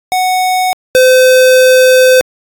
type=tone pair in turn; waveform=square; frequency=740 / 512.6 Hz; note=F#5 / C5; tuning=0 / -36 cents; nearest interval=tritone; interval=636 cents; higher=first; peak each=-10 / -4 dBFS; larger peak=second; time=0.12-0.73 / 0.95-2.21 s; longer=second; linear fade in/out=0 ms; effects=AAC 64 kbps